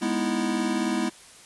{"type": "chord", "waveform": "square", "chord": "E major seventh", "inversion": "first", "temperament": "equal", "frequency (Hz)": [207.7, 246.9, 311.1, 329.6], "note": ["G#3", "B3", "D#4", "E4"], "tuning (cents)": [0, 0, 0, 0], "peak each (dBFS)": [-30, -29, -34, -29], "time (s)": [0.01, 1.1], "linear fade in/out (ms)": 20, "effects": ["white hiss -49 dBFS RMS until 1.45 s", "resampled to 24000 Hz"]}